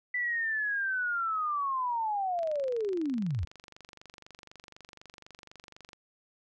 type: linear sweep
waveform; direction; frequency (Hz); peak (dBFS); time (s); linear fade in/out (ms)
sine; down; 1990 to 68.6; -28; 0.14-3.45; 5
type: click train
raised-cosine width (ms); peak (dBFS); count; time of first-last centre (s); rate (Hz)
0.2; -31; 86; 2.39-5.932; 24
effects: none